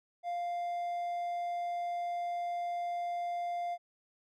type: tone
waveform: triangle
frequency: 698.5 Hz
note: F5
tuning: in tune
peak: -31 dBFS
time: 0.23-3.78 s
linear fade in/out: 50 ms
effects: none